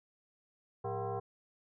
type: tone with frequency modulation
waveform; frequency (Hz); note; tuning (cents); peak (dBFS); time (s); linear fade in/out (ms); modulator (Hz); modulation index
sine; 180.1; F#3; -46; -34; 0.84-1.2; 10; 291; 2.7
effects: none